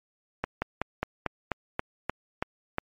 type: slowing click train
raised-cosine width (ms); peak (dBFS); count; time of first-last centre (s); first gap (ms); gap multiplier
0.5; -12; 10; 0.44-2.784; 180; 1.09
effects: MP3 64 kbps